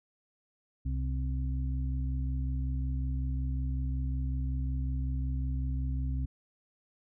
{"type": "harmonic tone", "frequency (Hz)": 65.41, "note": "C2", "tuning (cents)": 0, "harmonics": [1, 2, 4], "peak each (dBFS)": [-30, -36, -42], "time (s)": [0.85, 6.26], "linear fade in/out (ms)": 10, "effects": []}